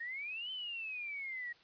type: exponential two-way sweep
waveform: sine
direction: up then down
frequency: 1825 to 3092 to 1887 Hz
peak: -39 dBFS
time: 0-1.53 s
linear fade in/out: 10 ms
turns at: 0.51 s
effects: white hiss -64 dBFS RMS until 1.63 s + resampled to 11025 Hz